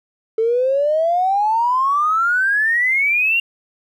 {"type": "exponential sweep", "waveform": "triangle", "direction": "up", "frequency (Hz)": [438.7, 2801], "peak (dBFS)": -10, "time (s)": [0.38, 3.4], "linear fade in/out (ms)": 5, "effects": ["tanh soft clip ceiling -12 dBFS"]}